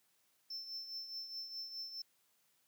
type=tone with tremolo; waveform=triangle; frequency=5330 Hz; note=E8; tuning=18 cents sharp; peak=-39 dBFS; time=0.5-2.02 s; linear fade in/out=5 ms; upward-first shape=triangle; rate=4.8 Hz; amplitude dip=65%; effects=white hiss -75 dBFS RMS until 2.67 s + high-pass 100 Hz 12 dB/octave